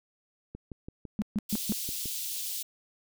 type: click train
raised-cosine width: 3 ms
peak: -27 dBFS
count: 10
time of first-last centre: 0.55-2.058 s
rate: 5.97 Hz
type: tone bursts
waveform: sine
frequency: 207.7 Hz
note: G#3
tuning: in tune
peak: -25 dBFS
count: 4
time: 1.19-1.722 s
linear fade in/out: 0 ms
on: 28 ms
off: 140 ms
type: high-pass noise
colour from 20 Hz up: white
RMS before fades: -35 dBFS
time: 1.49-2.63 s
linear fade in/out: 10 ms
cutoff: 3100 Hz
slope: 24 dB/octave
effects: none